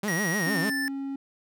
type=tone with vibrato; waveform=sawtooth; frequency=185 Hz; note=F#3; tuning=in tune; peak=-23 dBFS; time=0.03-0.7 s; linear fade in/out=5 ms; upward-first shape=sine; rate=6.6 Hz; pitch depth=260 cents each way
type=tone with pitch glide; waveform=square; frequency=1900 to 1762.6 Hz; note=A#6 to A6; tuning=+33 to +3 cents; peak=-28 dBFS; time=0.08-0.88 s; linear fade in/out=0 ms; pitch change=-130 cents; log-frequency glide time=0.35-0.73 s
type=tone; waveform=triangle; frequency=273.9 Hz; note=C#4; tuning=21 cents flat; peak=-28 dBFS; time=0.46-1.16 s; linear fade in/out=5 ms
effects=none